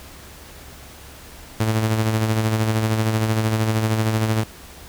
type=tone with tremolo; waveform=sawtooth; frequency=110 Hz; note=A2; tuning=in tune; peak=-12 dBFS; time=1.6-4.44 s; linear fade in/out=5 ms; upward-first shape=sine; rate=13 Hz; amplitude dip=45%; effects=added 69 Hz sine -46 dBFS peak until 4.88 s + pink hiss -42 dBFS RMS until 4.88 s